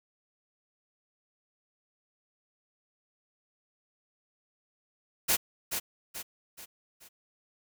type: noise with echo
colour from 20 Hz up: white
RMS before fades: -25 dBFS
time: 5.28-5.37 s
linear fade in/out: 20 ms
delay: 430 ms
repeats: 4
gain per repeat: -7 dB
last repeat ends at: 7.09 s
effects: none